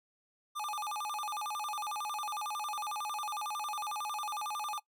square tone with vibrato, 1003 Hz, B5, 26 cents sharp, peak -36 dBFS, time 0.55-4.8 s, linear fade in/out 20 ms, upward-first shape square, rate 11 Hz, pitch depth 300 cents each way, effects noise-tail reverb RT60 0.1 s tail -21 dB re dry

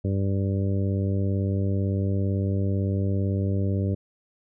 harmonic tone, 97.9 Hz, G2, 2 cents flat, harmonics 1 / 2 / 3 / 4 / 5 / 6, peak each -23 / -29 / -33 / -35 / -37 / -39 dBFS, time 0.04-3.95 s, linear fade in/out 10 ms, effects none

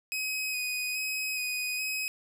sawtooth tone with vibrato, 2514 Hz, D#7, 17 cents sharp, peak -27 dBFS, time 0.12-2.08 s, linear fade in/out 0 ms, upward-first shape square, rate 1.2 Hz, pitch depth 15 cents each way, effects none

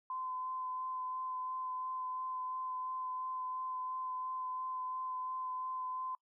sine tone with vibrato, 1025 Hz, C6, 36 cents flat, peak -37 dBFS, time 0.1-6.15 s, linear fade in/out 2 ms, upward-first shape sine, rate 2.9 Hz, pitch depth 12 cents each way, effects noise-tail reverb RT60 0.1 s tail -25 dB re dry

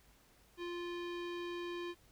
square tone with low-pass filter, 348.7 Hz, F4, 3 cents flat, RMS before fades -42 dBFS, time 0.57-1.95 s, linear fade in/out 50 ms, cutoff 3400 Hz, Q 1.7, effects added 50 Hz sine -70 dBFS peak until 2.11 s + pink hiss -67 dBFS RMS until 2.11 s

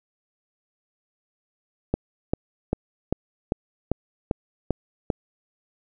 click train, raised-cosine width 2 ms, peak -8 dBFS, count 9, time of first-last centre 1.94-5.102 s, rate 2.53 Hz, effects none

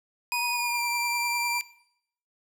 sawtooth tone with pitch glide, 2484 to 2360 Hz, D#7 to D7, -3 to +8 cents, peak -24 dBFS, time 0.32-1.61 s, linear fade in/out 0 ms, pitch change -89 cents, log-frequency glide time 0.51-0.84 s
sine tone with vibrato, 955 Hz, A#5, 42 cents sharp, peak -29 dBFS, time 0.32-1.59 s, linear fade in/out 5 ms, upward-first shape sine, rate 9.9 Hz, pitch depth 28 cents each way
effects noise-tail reverb RT60 0.7 s tail -18 dB re dry

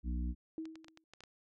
harmonic tone, 61 Hz, B1, 21 cents flat, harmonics 1 / 3 / 4 / 5, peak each -34 / -44 / -46 / -48 dBFS, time 0.03-0.35 s, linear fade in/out 50 ms
sine tone with exponential decay, 320.2 Hz, D#4, 50 cents sharp, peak -36 dBFS, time 0.58-1.04 s, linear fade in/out 1 ms, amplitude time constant 100 ms
clicks, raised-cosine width 0.2 ms, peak -36 dBFS, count 8, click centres 0.655 / 0.756 / 0.845 / 0.883 / 0.974 / 1.136 / 1.206 / 1.237 s
effects none

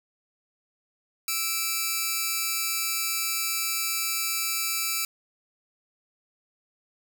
5% pulse tone pair together, 1317.5 / 2340 Hz, E6 / D7, -1 / -7 cents, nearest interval minor seventh, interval 994 cents, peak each -18 dBFS, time 1.28-5.05 s, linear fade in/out 2 ms, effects none

